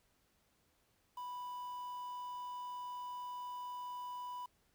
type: tone with quantisation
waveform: triangle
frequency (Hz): 987.8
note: B5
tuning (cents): 0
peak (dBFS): -40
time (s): 1.17-4.46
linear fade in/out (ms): 5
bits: 10
effects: pink hiss -75 dBFS RMS until 4.74 s